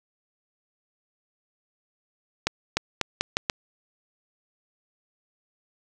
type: accelerating click train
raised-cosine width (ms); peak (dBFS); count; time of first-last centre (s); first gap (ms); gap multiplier
0.2; -5; 6; 2.47-3.498; 300; 0.81
effects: none